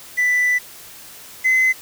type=tone pair in turn; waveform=triangle; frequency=1984 / 2042 Hz; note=B6 / C7; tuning=+7 / -43 cents; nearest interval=unison; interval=50 cents; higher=second; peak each=-12 / -10 dBFS; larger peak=second; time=0.17-0.59 / 1.44-1.73 s; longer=first; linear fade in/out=20 ms; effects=tanh soft clip ceiling -8 dBFS + white hiss -40 dBFS RMS until 1.81 s